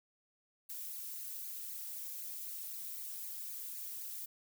violet noise with flanger, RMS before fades -44 dBFS, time 0.69-4.26 s, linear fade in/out 10 ms, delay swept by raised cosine 0.44 to 2.44 ms, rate 3.9 Hz, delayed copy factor +0.8, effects none

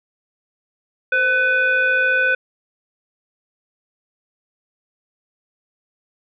sine tone with frequency modulation, 1500 Hz, F#6, 23 cents sharp, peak -14 dBFS, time 1.12-2.35 s, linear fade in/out 5 ms, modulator 982 Hz, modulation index 0.71, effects none

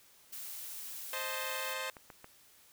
blue noise, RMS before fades -44 dBFS, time 0.32-1.74 s, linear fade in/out 10 ms
10% pulse chord, A diminished, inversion first, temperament equal, 523.3 / 622.3 / 880 Hz, C5 / Eb5 / A5, 0 / 0 / 0 cents, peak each -30 / -34 / -35 dBFS, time 1.13-1.9 s, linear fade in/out 2 ms
clicks, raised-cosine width 0.5 ms, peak -33 dBFS, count 3, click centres 1.968 / 2.102 / 2.244 s
effects white hiss -62 dBFS RMS until 2.72 s

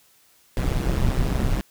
brown noise with amplitude modulation, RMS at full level -18 dBFS, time 0.57-1.61 s, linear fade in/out 0 ms, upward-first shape sine, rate 130 Hz, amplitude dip 80%, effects white hiss -58 dBFS RMS until 1.7 s

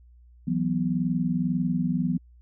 sine chord, E suspended second, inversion none, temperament equal, 164.81 / 185 / 246.9 Hz, E3 / F#3 / B3, 0 / 0 / 0 cents, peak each -27 dBFS, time 0.47-2.18 s, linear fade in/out 10 ms, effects added 60 Hz sine -50 dBFS peak until 2.41 s

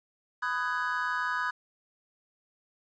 triangle chord, G# minor seventh, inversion first, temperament just, 996.7 / 1245.9 / 1495.1 / 1661.2 Hz, B5 / D#6 / F#6 / G#6, +16 / +2 / +18 / 0 cents, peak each -32 dBFS, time 0.42-1.51 s, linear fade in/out 10 ms, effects resampled to 16000 Hz + 10-bit

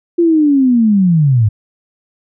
sine linear sweep, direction down, 348.2 to 100 Hz, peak -7 dBFS, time 0.18-1.49 s, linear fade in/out 10 ms, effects none

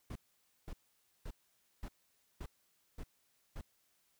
brown noise bursts, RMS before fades -43 dBFS, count 7, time 0.1-3.612 s, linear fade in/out 5 ms, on 56 ms, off 520 ms, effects white hiss -75 dBFS RMS until 4.19 s

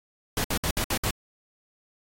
pink noise bursts, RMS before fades -26 dBFS, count 6, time 0.37-1.108 s, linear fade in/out 2 ms, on 73 ms, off 60 ms, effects AAC 48 kbps

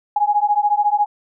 sine beating tone pair, 823 / 837 Hz, G#5 / G#5, -16 / +13 cents, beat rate 14 Hz, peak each -17 dBFS, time 0.16-1.06 s, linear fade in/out 5 ms, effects none

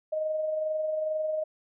sine tone with amplitude modulation, 622.3 Hz, D#5, in tune, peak -25 dBFS, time 0.12-1.44 s, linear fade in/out 10 ms, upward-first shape sine, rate 22.3 Hz, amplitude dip 35%, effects none

